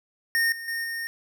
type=tone with level steps; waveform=square; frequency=1838 Hz; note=A#6; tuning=25 cents flat; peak=-21 / -35 / -28 / -30 dBFS; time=0.35-1.07 s; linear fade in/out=0 ms; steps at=0.52 / 0.68 / 0.84 s; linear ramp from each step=2 ms; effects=none